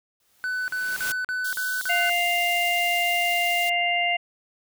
white noise with exponential growth, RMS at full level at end -29 dBFS, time 0.2-1.12 s, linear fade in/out 2 ms, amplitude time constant 200 ms
triangle tone bursts, 1500 Hz, F#6, 23 cents sharp, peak -23 dBFS, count 6, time 0.44-2.095 s, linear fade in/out 0 ms, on 240 ms, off 43 ms
white high-pass noise, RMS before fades -35 dBFS, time 1.44-3.7 s, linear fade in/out 10 ms, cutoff 3100 Hz, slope 96 dB/octave
harmonic tone, 698.5 Hz, F5, in tune, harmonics 1 / 3 / 4, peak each -25 / -24 / -26 dBFS, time 1.89-4.17 s, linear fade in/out 10 ms
effects none

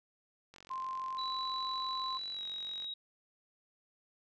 click train, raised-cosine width 0.2 ms, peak -36 dBFS, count 107, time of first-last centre 0.54-2.844 s, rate 46 Hz
sine tone, 1046 Hz, C6, 1 cent flat, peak -36 dBFS, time 0.7-2.18 s, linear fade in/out 10 ms
sine tone with pitch glide, 3943 to 3815 Hz, B7 to A#7, -4 to +39 cents, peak -38 dBFS, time 1.18-2.94 s, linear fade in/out 5 ms, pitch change -57 cents, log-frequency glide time 2.32-2.44 s
effects none

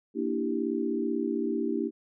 sine chord, E half-diminished seventh, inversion second, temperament equal, 233.1 / 293.7 / 329.6 / 392 Hz, Bb3 / D4 / E4 / G4, 0 / 0 / 0 / 0 cents, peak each -32 dBFS, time 0.14-1.91 s, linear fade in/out 50 ms, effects none

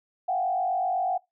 sine tone with frequency modulation, 740 Hz, F#5, in tune, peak -23 dBFS, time 0.28-1.18 s, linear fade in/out 10 ms, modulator 48 Hz, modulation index 0.91, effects noise-tail reverb RT60 0.2 s tail -23 dB re dry

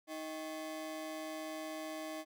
35% pulse ring-modulated tone, 471.5 Hz, A#4, 20 cents sharp, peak -36 dBFS, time 0.07-2.25 s, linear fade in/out 50 ms, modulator 158 Hz, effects none

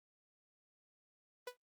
sawtooth tone with exponential decay, 493.9 Hz, B4, in tune, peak -35 dBFS, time 1.47-1.57 s, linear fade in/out 5 ms, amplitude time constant 20 ms, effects Opus 32 kbps

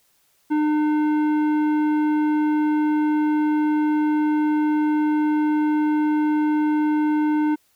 sine tone with tanh clipping, 302.7 Hz, D#4, 48 cents flat, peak -19 dBFS, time 0.5-7.56 s, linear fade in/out 20 ms, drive 12 dB, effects white hiss -63 dBFS RMS until 7.75 s

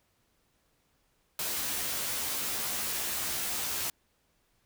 white noise with comb filter, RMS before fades -33 dBFS, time 1.39-3.9 s, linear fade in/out 2 ms, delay 14 ms, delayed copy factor +1, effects pink hiss -72 dBFS RMS until 4.65 s

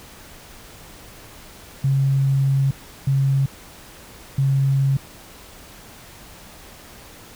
sine tone bursts at uneven times, 136.3 Hz, C#3, 29 cents flat, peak -15 dBFS, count 3, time 1.84-2.71 / 3.07-3.46 / 4.38-4.97 s, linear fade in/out 5 ms, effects pink hiss -43 dBFS RMS until 7.35 s

